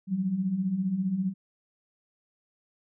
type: beating tone pair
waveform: sine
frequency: 175.9 / 190.9 Hz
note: F3 / G3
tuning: +13 / -46 cents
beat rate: 15 Hz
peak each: -33 / -26 dBFS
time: 0.07-1.34 s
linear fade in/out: 50 ms
effects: none